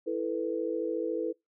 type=chord; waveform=sine; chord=E suspended fourth; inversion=none; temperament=equal; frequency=329.6 / 440 / 493.9 Hz; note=E4 / A4 / B4; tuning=0 / 0 / 0 cents; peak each=-33 dBFS; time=0.06-1.33 s; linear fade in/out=20 ms; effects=noise-tail reverb RT60 0.2 s tail -26 dB re dry